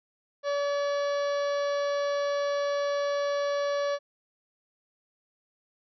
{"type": "harmonic tone with a mistuned harmonic", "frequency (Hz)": 571, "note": "D5", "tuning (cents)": -49, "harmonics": [1, 2, 3, 4, 5, 6, 7, 8, 9, 10], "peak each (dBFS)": [-26, -35, -39, -48, -50, -46, -47, -48, -57, -50], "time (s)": [0.43, 3.99], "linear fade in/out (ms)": 50, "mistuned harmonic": 7, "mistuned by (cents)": 18, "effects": []}